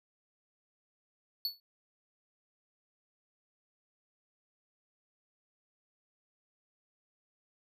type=tone with exponential decay; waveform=square; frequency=4435 Hz; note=C#8; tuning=in tune; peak=-28 dBFS; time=1.45-1.6 s; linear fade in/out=1 ms; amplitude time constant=31 ms; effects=none